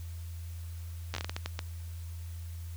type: slowing click train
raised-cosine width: 0.2 ms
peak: -17 dBFS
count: 10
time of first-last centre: 1.14-1.591 s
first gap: 10 ms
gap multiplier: 1.38
effects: added 84 Hz sine -38 dBFS peak until 2.76 s + white hiss -56 dBFS RMS until 2.76 s